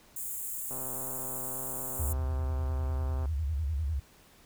white high-pass noise, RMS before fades -37 dBFS, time 0.16-2.13 s, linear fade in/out 5 ms, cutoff 6900 Hz, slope 96 dB/octave
click train, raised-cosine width 1 ms, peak -30 dBFS, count 332, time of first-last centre 0.71-3.256 s, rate 130 Hz
sine tone with vibrato, 74.3 Hz, D2, 21 cents sharp, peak -28 dBFS, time 1.99-4 s, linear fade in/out 10 ms, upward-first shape square, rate 10 Hz, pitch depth 160 cents each way
effects pink hiss -59 dBFS RMS until 4.45 s

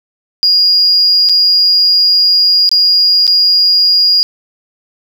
sine tone with dropouts, 4857 Hz, D#8, 43 cents flat, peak -5 dBFS, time 0.43-4.23 s, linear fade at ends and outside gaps 0 ms, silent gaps 1.289-1.295 / 2.691-2.715 / 3.268-3.277 s, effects tanh soft clip ceiling -1 dBFS + 7-bit

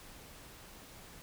silence, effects pink hiss -53 dBFS RMS until 1.22 s

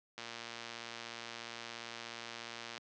click train, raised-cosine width 0.2 ms, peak -26 dBFS, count 305, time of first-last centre 0.18-2.778 s, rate 117 Hz, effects high-pass 150 Hz 12 dB/octave + low-pass 7000 Hz 12 dB/octave

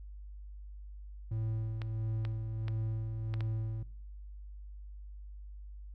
triangle tone with tremolo, 110.6 Hz, A2, 9 cents sharp, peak -29 dBFS, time 1.31-3.83 s, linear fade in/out 5 ms, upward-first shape sine, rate 1.5 Hz, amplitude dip 40%
clicks, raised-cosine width 0.3 ms, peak -27 dBFS, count 5, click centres 1.818 / 2.251 / 2.682 / 3.34 / 3.407 s
effects noise-tail reverb RT60 0.6 s tail -22 dB re dry + added 50 Hz sine -44 dBFS peak until 5.94 s

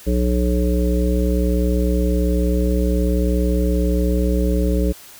harmonic tone with a mistuned harmonic, 60.6 Hz, B1, 32 cents flat, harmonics 1 / 3 / 5 / 7 / 9, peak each -17 / -22 / -24 / -25 / -27 dBFS, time 0.06-4.93 s, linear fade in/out 20 ms, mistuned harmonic 1, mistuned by +19 cents, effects white hiss -42 dBFS RMS until 5.19 s

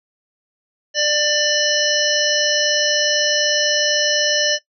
harmonic tone with a mistuned harmonic, 594 Hz, D5, 20 cents sharp, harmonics 1 / 3 / 5 / 7 / 9 / 10, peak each -21 / -22 / -22 / -25 / -20 / -24 dBFS, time 0.94-4.59 s, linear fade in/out 50 ms, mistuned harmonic 10, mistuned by -15 cents, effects noise-tail reverb RT60 0.1 s tail -18 dB re dry

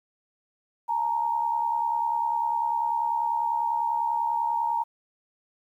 sine tone pair together, 862.2 / 932.3 Hz, A5 / A#5, -35 / 0 cents, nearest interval minor second, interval 135 cents, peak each -30 / -24 dBFS, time 0.88-4.84 s, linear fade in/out 20 ms, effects 10-bit

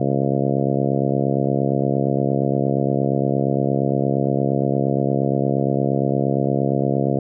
harmonic tone, 68.6 Hz, C#2, 17 cents flat, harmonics 2 / 3 / 4 / 5 / 6 / 7 / 8 / 9 / 10, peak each -22 / -24 / -25 / -26 / -27 / -27 / -28 / -29 / -29 dBFS, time 0-7.19 s, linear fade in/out 5 ms, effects none

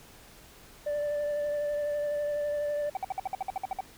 sine tone with vibrato, 587.3 Hz, D5, in tune, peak -25 dBFS, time 0.86-2.9 s, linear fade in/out 10 ms, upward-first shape triangle, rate 12 Hz, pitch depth 19 cents each way
sine tone bursts, 766 Hz, G5, 40 cents flat, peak -25 dBFS, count 12, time 2.95-3.806 s, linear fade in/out 2 ms, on 20 ms, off 56 ms
effects tanh soft clip ceiling -27 dBFS + pink hiss -53 dBFS RMS until 3.97 s

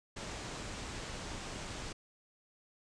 pink low-pass noise, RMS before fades -43 dBFS, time 0.16-1.93 s, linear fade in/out 10 ms, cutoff 8500 Hz, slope 48 dB/octave, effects none

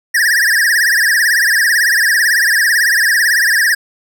square tone with vibrato, 1760 Hz, A6, in tune, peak -10 dBFS, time 0.14-3.75 s, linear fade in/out 10 ms, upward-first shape triangle, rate 18 Hz, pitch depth 190 cents each way, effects none

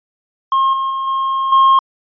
triangle tone with level steps, 1072 Hz, C6, 42 cents sharp, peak -9 / -14 / -16 / -13 / -5 dBFS, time 0.52-1.79 s, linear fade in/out 2 ms, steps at 0.73 / 0.9 / 1.07 / 1.52 s, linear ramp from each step 5 ms, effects resampled to 11025 Hz

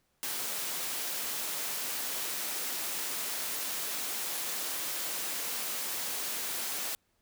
white high-pass noise, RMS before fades -35 dBFS, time 0.23-6.95 s, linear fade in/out 0 ms, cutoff 220 Hz, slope 12 dB/octave, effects pink hiss -74 dBFS RMS until 7.21 s

